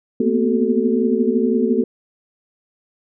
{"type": "tone cluster", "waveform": "sine", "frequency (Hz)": [225.1, 238.9, 250.8, 378.2, 440.5], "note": ["A3", "A#3", "B3", "F#4", "A4"], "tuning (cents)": [40, 43, 27, 38, 2], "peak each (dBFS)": -21, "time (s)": [0.2, 1.84], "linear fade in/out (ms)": 5, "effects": []}